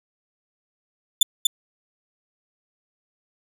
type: tone with echo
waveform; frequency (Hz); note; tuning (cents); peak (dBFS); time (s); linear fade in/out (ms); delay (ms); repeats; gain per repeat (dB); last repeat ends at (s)
sawtooth; 3520; A7; 0; -8; 1.21-1.23; 5; 240; 1; -3; 1.47
effects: none